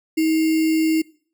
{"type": "tone with sample-and-hold", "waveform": "sine", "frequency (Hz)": 318.5, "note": "D#4", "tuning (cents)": 41, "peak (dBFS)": -15, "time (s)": [0.17, 1.02], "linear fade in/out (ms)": 10, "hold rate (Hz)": 2450, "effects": ["noise-tail reverb RT60 0.5 s tail -22 dB re dry"]}